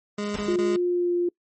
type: tone bursts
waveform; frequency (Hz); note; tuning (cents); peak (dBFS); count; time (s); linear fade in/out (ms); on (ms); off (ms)
25% pulse; 206.5; G#3; -10; -23; 3; 0.18-0.764; 5; 180; 22
type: noise with exponential decay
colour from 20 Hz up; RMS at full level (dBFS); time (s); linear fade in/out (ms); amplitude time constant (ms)
pink; -32; 0.34-0.8; 2; 100
type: tone with pitch glide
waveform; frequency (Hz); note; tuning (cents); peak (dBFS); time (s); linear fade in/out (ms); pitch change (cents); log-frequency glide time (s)
sine; 354.6 to 350.3; F4 to F4; +26 to +5; -20; 0.48-1.29; 5; -21; 0.87-1.13
effects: noise-tail reverb RT60 0.1 s tail -25 dB re dry + MP3 32 kbps